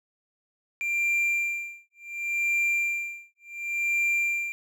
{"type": "tone with tremolo", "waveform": "triangle", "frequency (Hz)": 2375, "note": "D7", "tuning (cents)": 19, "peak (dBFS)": -20, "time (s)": [0.81, 4.52], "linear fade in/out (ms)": 0, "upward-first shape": "sine", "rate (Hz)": 0.69, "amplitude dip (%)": 100, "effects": []}